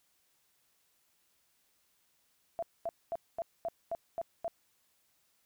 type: tone bursts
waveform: sine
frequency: 672 Hz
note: E5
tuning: 33 cents sharp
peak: -32 dBFS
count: 8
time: 2.59-4.48 s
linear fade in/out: 0 ms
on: 35 ms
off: 230 ms
effects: white hiss -73 dBFS RMS until 5.45 s